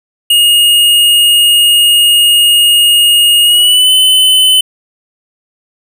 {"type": "tone with pitch glide", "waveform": "square", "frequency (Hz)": [2860, 3030], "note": ["F7", "F#7"], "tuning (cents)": [41, 40], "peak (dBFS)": -5, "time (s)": [0.3, 4.61], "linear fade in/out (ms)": 5, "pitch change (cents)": 99, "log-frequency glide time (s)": [3.43, 3.91], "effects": []}